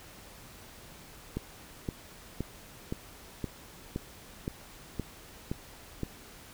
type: click train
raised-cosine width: 3 ms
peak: -19 dBFS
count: 10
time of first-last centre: 1.37-6.033 s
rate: 1.93 Hz
effects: pink hiss -51 dBFS RMS until 6.53 s